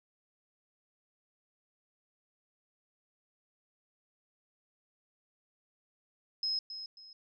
sine tone with echo, 5130 Hz, E8, 48 cents flat, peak -30 dBFS, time 6.43-6.59 s, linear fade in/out 2 ms, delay 270 ms, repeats 2, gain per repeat -10 dB, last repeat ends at 7.13 s, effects none

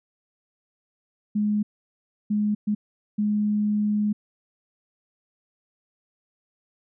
sine tone bursts at uneven times, 209.3 Hz, G#3, 14 cents sharp, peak -20 dBFS, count 4, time 1.35-1.63 / 2.3-2.55 / 2.67-2.75 / 3.18-4.13 s, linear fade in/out 10 ms, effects none

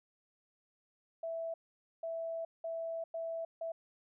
sine tone bursts at uneven times, 659.3 Hz, E5, in tune, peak -36 dBFS, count 5, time 1.23-1.54 / 2.03-2.45 / 2.64-3.04 / 3.14-3.45 / 3.61-3.72 s, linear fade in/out 5 ms, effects none

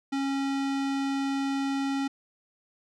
square tone, 274.1 Hz, C#4, 19 cents flat, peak -27 dBFS, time 0.12-2.08 s, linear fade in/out 10 ms, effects low-pass 6000 Hz 12 dB/octave

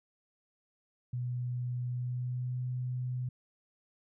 sine tone with pitch glide, 123.47 to 125.7 Hz, B2 to B2, 0 to +31 cents, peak -32 dBFS, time 1.13-3.29 s, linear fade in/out 5 ms, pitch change +31 cents, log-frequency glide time 1.89-2.62 s, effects none

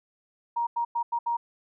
sine tone bursts at uneven times, 941 Hz, A#5, 16 cents sharp, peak -24 dBFS, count 5, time 0.56-0.67 / 0.76-0.85 / 0.95-1.03 / 1.12-1.19 / 1.26-1.37 s, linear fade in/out 10 ms, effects none

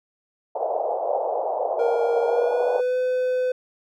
pink band-pass noise, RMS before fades -25 dBFS, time 0.55-2.81 s, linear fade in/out 10 ms, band 480 to 820 Hz, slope 48 dB/octave
triangle tone with pitch glide, 469.6 to 506.2 Hz, A#4 to B4, +13 to +43 cents, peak -18 dBFS, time 1.79-3.52 s, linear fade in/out 5 ms, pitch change +130 cents, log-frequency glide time 2.22-2.97 s
effects none

